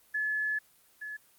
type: tone pair in turn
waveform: sine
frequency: 1716 / 1709.5 Hz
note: A6 / G#6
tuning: -44 / +50 cents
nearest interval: unison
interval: 6 cents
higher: first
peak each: -28 / -37 dBFS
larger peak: first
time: 0.14-0.59 / 1.01-1.17 s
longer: first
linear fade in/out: 10 ms
effects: white hiss -63 dBFS RMS until 1.38 s + Opus 24 kbps